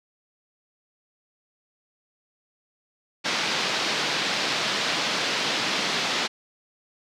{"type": "band-pass noise", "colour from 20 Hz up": "white", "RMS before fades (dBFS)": -26, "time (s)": [3.24, 6.28], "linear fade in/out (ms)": 20, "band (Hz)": [150, 4800], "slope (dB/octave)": 24, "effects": []}